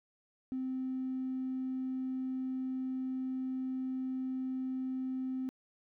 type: tone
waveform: triangle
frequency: 259.7 Hz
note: C4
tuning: 13 cents flat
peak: -30 dBFS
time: 0.52-5.49 s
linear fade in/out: 0 ms
effects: tanh soft clip ceiling -31 dBFS